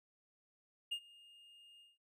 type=tone with ADSR envelope; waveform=triangle; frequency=2832 Hz; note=F7; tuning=23 cents sharp; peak=-33 dBFS; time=0.91-1.98 s; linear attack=13 ms; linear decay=70 ms; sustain=-24 dB; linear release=180 ms; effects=none